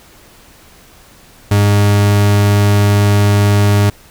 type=tone; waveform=40% pulse; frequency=102.2 Hz; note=G#2; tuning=27 cents flat; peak=-7 dBFS; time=1.51-3.9 s; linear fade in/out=5 ms; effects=pink hiss -43 dBFS RMS until 4.1 s